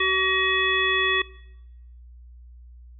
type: harmonic tone with a mistuned harmonic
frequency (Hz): 378.6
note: F#4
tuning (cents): +40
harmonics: 1 / 3 / 5 / 7 / 9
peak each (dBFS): -27 / -27 / -23 / -28 / -27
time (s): 0-1.22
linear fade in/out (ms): 5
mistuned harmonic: 7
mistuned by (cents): -66
effects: noise-tail reverb RT60 0.9 s tail -22 dB re dry + added 60 Hz sine -43 dBFS peak until 2.99 s